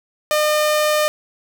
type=tone; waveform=sawtooth; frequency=606 Hz; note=D#5; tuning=46 cents flat; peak=-11 dBFS; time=0.31-1.08 s; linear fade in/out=0 ms; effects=none